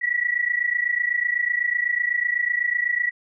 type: tone pair together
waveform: sine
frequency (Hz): 1924 / 1952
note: B6 / B6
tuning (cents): -46 / -21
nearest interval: unison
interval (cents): 25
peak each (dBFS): -23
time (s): 0.01-3.11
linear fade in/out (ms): 20
effects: none